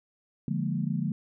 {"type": "chord", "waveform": "sine", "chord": "Bb dominant seventh", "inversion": "first", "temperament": "equal", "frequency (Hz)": [146.83, 174.61, 207.7, 233.1], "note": ["D3", "F3", "Ab3", "Bb3"], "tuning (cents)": [0, 0, 0, 0], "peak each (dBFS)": [-31, -31, -33, -34], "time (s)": [0.48, 1.12], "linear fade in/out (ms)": 2, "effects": []}